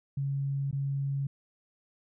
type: tone with dropouts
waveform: sine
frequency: 138.59 Hz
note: C#3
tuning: in tune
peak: -28 dBFS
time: 0.17-1.27 s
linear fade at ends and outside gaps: 5 ms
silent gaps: 0.712-0.727 s
effects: none